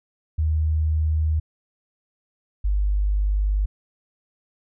sine tone pair in turn, 78 / 50.18 Hz, D#2 / G1, +5 / +41 cents, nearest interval minor sixth, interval 764 cents, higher first, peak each -18 dBFS, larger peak neither, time 0.38-1.4 / 2.64-3.66 s, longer neither, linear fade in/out 10 ms, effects none

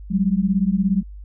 sine beating tone pair, 185 / 202 Hz, F#3 / G#3, 0 / -48 cents, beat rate 17 Hz, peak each -19 dBFS, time 0.1-1.03 s, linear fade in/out 20 ms, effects added 50 Hz sine -34 dBFS peak until 1.24 s

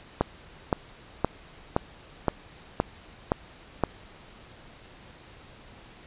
click train, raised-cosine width 1 ms, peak -7 dBFS, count 8, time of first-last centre 0.21-3.837 s, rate 1.93 Hz, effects pink hiss -50 dBFS RMS until 6.06 s + resampled to 8000 Hz

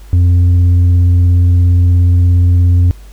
triangle tone with tanh clipping, 88.3 Hz, F2, 20 cents sharp, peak -6 dBFS, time 0.13-2.91 s, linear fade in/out 0 ms, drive 8 dB, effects added 50 Hz sine -31 dBFS peak until 3.12 s + pink hiss -45 dBFS RMS until 3.12 s

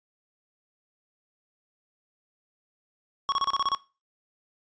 square tone bursts, 1108.7 Hz, C#6, in tune, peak -23 dBFS, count 8, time 3.29-3.748 s, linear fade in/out 0 ms, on 31 ms, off 30 ms, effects noise-tail reverb RT60 0.3 s tail -19 dB re dry + resampled to 16000 Hz

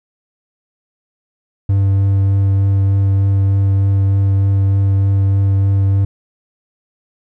triangle tone with vibrato, 98 Hz, G2, in tune, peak -8 dBFS, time 1.69-6.05 s, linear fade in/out 5 ms, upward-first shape triangle, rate 3.3 Hz, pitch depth 11 cents each way, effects none

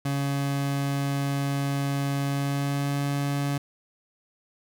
30% pulse tone with pitch glide, 139.9 to 141.61 Hz, C#3 to C#3, +16 to +37 cents, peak -22 dBFS, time 0.05-3.58 s, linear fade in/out 5 ms, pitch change +21 cents, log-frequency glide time 2.28-2.99 s, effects none

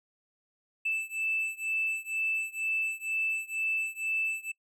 triangle beating tone pair, 2637 / 2639.1 Hz, E7 / E7, 0 / +1 cents, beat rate 2.1 Hz, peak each -29 / -30 dBFS, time 0.85-4.52 s, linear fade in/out 10 ms, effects noise-tail reverb RT60 0.1 s tail -25 dB re dry + tanh soft clip ceiling -23 dBFS

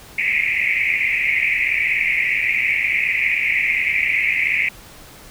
white band-pass noise, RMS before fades -19 dBFS, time 0.18-4.69 s, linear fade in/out 5 ms, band 2000 to 2500 Hz, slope 96 dB/octave, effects pink hiss -42 dBFS RMS until 5.3 s

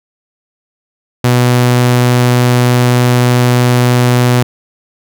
sawtooth tone, 123.3 Hz, B2, 2 cents flat, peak -3 dBFS, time 1.24-4.43 s, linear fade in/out 5 ms, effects none

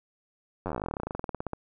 slowing click train, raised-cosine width 1 ms, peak -18 dBFS, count 30, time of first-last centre 0.66-1.533 s, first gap 10 ms, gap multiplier 1.07, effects none

